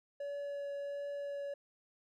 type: tone with vibrato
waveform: triangle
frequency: 568 Hz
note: C#5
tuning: 42 cents sharp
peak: -36 dBFS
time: 0.2-1.54 s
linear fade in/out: 5 ms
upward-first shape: triangle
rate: 1.4 Hz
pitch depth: 9 cents each way
effects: none